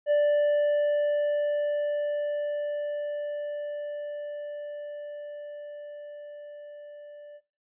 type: tone with level ramp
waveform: triangle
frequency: 587.3 Hz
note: D5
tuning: in tune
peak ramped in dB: -17 to -41 dBFS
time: 0.06-7.41 s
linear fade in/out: 50 ms
effects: noise-tail reverb RT60 0.4 s tail -23 dB re dry + resampled to 8000 Hz